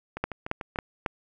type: two click trains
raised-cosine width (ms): 0.5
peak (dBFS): -19 / -11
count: 5 / 4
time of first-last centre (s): 0.17-0.759 / 0.24-1.062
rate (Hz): 6.79 / 3.65
effects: none